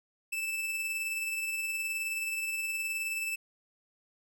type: tone with tremolo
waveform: 45% pulse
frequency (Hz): 2637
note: E7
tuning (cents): 0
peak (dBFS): -30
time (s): 0.32-3.36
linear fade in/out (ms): 10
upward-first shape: triangle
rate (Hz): 19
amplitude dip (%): 40
effects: none